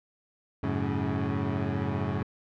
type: chord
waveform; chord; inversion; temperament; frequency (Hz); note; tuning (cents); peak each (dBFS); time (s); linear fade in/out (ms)
20% pulse; F# minor; none; equal with one note detuned; 92.5 / 107.55 / 138.59; F#2 / A2 / C#3; 0 / -39 / 0; -27; 0.63-2.23; 5
effects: low-pass 2000 Hz 12 dB/octave